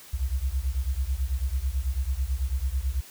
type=beating tone pair; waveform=sine; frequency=61.74 / 70.84 Hz; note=B1 / C#2; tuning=0 / +38 cents; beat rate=9.1 Hz; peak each=-27 / -28 dBFS; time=0.13-3.01 s; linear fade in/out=10 ms; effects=white hiss -48 dBFS RMS until 3.1 s